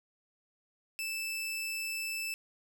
sawtooth tone, 2637 Hz, E7, in tune, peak -31 dBFS, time 0.99-2.34 s, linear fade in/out 0 ms, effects none

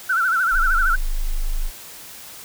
sine tone with vibrato, 1430 Hz, F6, 41 cents sharp, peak -16 dBFS, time 0.09-0.96 s, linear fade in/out 10 ms, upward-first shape sine, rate 13 Hz, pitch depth 130 cents each way
sine tone, 25.83 Hz, G#0, 8 cents flat, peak -18 dBFS, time 0.51-1.71 s, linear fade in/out 50 ms
effects white hiss -39 dBFS RMS until 2.44 s

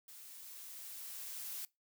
blue noise with level ramp, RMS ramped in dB -54 to -43 dBFS, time 0.08-1.65 s, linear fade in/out 2 ms, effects noise-tail reverb RT60 0.2 s tail -22 dB re dry

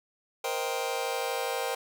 sawtooth chord, C minor seventh, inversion third, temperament just, 470.9 / 523.3 / 627.9 / 784.9 Hz, Bb4 / C5 / Eb5 / G5, +18 / 0 / +16 / +2 cents, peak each -30 / -30 / -35 / -30 dBFS, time 0.44-1.75 s, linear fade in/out 5 ms, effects none

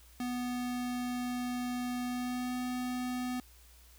square tone with pitch glide, 246.8 to 249.8 Hz, B3 to B3, -1 to +20 cents, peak -34 dBFS, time 0.2-3.4 s, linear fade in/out 2 ms, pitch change +21 cents, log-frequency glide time 2.06-2.58 s, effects added 60 Hz sine -57 dBFS peak until 3.98 s + white hiss -61 dBFS RMS until 3.98 s

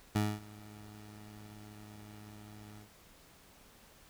20% pulse tone with ADSR envelope, 105.2 Hz, G#2, 23 cents sharp, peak -22 dBFS, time 0.15-2.9 s, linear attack 7 ms, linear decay 240 ms, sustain -23 dB, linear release 110 ms, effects pink hiss -60 dBFS RMS until 4.09 s

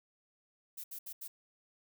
violet noise bursts at uneven times, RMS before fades -44 dBFS, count 4, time 0.77-0.84 / 0.91-0.99 / 1.06-1.13 / 1.21-1.28 s, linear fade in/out 10 ms, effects none

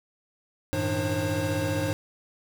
square tone cluster, 95.6 / 110.8 / 156.8 / 302.3 / 536 Hz, G2 / A2 / D#3 / D#4 / C5, -43 / +13 / +14 / -50 / +42 cents, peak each -32 / -34 / -35 / -32 / -31 dBFS, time 0.73-1.93 s, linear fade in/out 0 ms, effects none

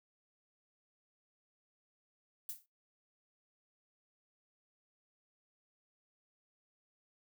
violet noise with exponential decay, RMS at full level -38 dBFS, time 2.49-2.66 s, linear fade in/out 2 ms, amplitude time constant 35 ms, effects noise-tail reverb RT60 0.2 s tail -20 dB re dry

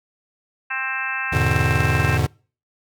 harmonic tone, 263.8 Hz, C4, 14 cents sharp, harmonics 3 / 4 / 5 / 6 / 7 / 8 / 9 / 10, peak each -35 / -32 / -34 / -27 / -31 / -37 / -36 / -28 dBFS, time 0.7-2.18 s, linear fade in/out 10 ms
square chord, E dominant seventh, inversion none, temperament just, 82.41 / 103.01 / 123.61 / 148.33 Hz, E2 / G#2 / B2 / D3, 0 / -14 / +2 / +18 cents, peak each -24 dBFS, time 1.32-2.27 s, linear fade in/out 10 ms
effects noise-tail reverb RT60 0.4 s tail -26 dB re dry

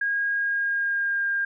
sine tone with pitch glide, 1633 to 1605.9 Hz, G#6 to G6, -30 to +41 cents, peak -22 dBFS, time 0.01-1.45 s, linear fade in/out 5 ms, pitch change -29 cents, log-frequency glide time 0.32-1.28 s, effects none

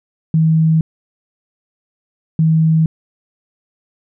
sine tone pair in turn, 160 / 160 Hz, D#3 / D#3, +49 / +49 cents, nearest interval unison, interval 0 cents, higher neither, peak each -9 dBFS, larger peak neither, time 0.34-0.81 / 2.39-2.86 s, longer neither, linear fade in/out 2 ms, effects none

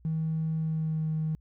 triangle tone with pitch glide, 159.4 to 157.02 Hz, D#3 to D#3, +42 to +16 cents, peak -23 dBFS, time 0.05-1.35 s, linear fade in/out 0 ms, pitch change -26 cents, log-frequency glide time 0.57-1.08 s, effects tanh soft clip ceiling -24 dBFS + added 60 Hz sine -55 dBFS peak until 1.4 s

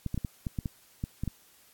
clicks, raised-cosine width 5 ms, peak -19 dBFS, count 10, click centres 0.063 / 0.144 / 0.177 / 0.248 / 0.468 / 0.588 / 0.658 / 1.039 / 1.236 / 1.277 s, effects white hiss -60 dBFS RMS until 1.73 s + AAC 64 kbps

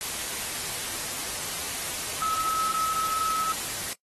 sine tone in noise, 1291 Hz, E6, 37 cents flat, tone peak -25 dBFS, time 2.22-3.52 s, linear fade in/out 0 ms, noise white, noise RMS -32 dBFS, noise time 0.01-3.93 s, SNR +4 dB, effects noise-tail reverb RT60 0.1 s tail -21 dB re dry + AAC 32 kbps

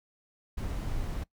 brown noise, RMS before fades -33 dBFS, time 0.57-1.24 s, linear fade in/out 10 ms, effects noise-tail reverb RT60 0.1 s tail -20 dB re dry

